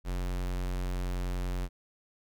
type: tone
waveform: square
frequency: 45.23 Hz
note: F#1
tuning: 39 cents flat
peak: -31 dBFS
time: 0.04-1.69 s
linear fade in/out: 50 ms
effects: none